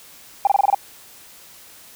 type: tone bursts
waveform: sine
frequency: 799 Hz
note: G5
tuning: 33 cents sharp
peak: -10 dBFS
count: 7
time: 0.45-0.747 s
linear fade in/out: 2 ms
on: 21 ms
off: 25 ms
effects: tanh soft clip ceiling -6 dBFS + white hiss -45 dBFS RMS until 1.95 s